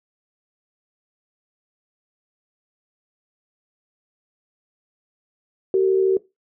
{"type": "tone pair together", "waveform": "sine", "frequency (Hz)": [381.6, 454.6], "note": ["G4", "A#4"], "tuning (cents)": [-47, -43], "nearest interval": "minor third", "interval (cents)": 304, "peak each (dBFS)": [-15, -22], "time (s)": [5.74, 6.17], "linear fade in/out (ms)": 2, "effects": ["noise-tail reverb RT60 0.2 s tail -18 dB re dry"]}